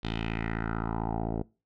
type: tone with low-pass filter sweep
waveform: 10% pulse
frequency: 55.7 Hz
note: A1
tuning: 22 cents sharp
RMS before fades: -32 dBFS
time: 0.03-1.43 s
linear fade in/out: 10 ms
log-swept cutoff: 3700 to 530 Hz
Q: 3.3
effects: noise-tail reverb RT60 0.3 s tail -22 dB re dry